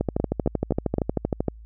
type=two click trains; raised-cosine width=2 ms; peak=-9 / -9 dBFS; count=20 / 4; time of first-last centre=0.01-1.483 / 0.2-0.983 s; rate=12.9 / 3.83 Hz; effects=added 55 Hz sine -41 dBFS peak until 1.65 s